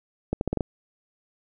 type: accelerating click train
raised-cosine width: 2 ms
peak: -11 dBFS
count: 6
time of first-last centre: 0.33-0.608 s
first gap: 81 ms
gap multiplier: 0.81
effects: none